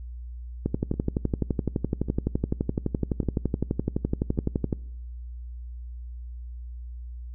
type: two click trains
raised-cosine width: 3 ms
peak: -20 / -11 dBFS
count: 4 / 49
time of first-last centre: 0.94-4.376 / 0.66-4.728 s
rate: 0.873 / 11.8 Hz
effects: noise-tail reverb RT60 0.8 s tail -24 dB re dry + added 60 Hz sine -35 dBFS peak until 7.34 s